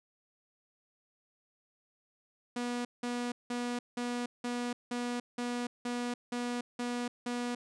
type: tone bursts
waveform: sawtooth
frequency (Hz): 242.7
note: B3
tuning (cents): -30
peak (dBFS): -29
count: 11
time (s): 2.56-7.55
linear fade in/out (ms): 5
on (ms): 290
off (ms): 180
effects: resampled to 22050 Hz